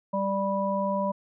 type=harmonic tone; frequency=196.4 Hz; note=G3; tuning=4 cents sharp; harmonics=1 / 3 / 5; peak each=-29 / -28 / -29 dBFS; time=0.13-1.12 s; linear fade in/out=10 ms; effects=none